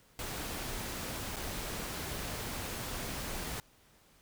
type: noise with dropouts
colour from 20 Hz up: pink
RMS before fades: -39 dBFS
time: 0.19-3.6 s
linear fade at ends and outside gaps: 1 ms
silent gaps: 1.36-1.366 s
effects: pink hiss -64 dBFS RMS until 4.21 s